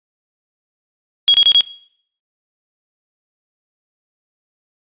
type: tone bursts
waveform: sine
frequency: 3305 Hz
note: G#7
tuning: 9 cents flat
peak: -6 dBFS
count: 4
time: 1.28-1.608 s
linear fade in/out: 0 ms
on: 61 ms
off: 28 ms
effects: noise-tail reverb RT60 0.6 s tail -19 dB re dry + resampled to 8000 Hz